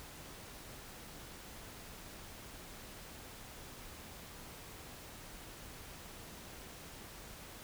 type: silence
effects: pink hiss -51 dBFS RMS until 7.63 s